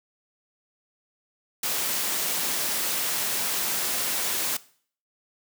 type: high-pass noise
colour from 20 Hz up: white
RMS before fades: -27 dBFS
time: 1.63-4.57 s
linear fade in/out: 5 ms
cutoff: 160 Hz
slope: 12 dB/octave
effects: noise-tail reverb RT60 0.5 s tail -19 dB re dry